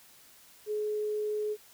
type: tone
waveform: sine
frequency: 423.3 Hz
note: G#4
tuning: 33 cents sharp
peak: -29 dBFS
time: 0.66-1.57 s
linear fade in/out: 50 ms
effects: white hiss -57 dBFS RMS until 1.73 s